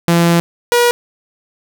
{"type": "tone pair in turn", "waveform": "sawtooth", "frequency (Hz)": [170, 480.8], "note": ["F3", "B4"], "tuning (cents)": [-46, -46], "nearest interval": "octave + tritone", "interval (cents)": 1800, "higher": "second", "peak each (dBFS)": -5, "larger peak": "neither", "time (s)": [[0.08, 0.4], [0.72, 0.91]], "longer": "first", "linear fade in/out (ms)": 0, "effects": []}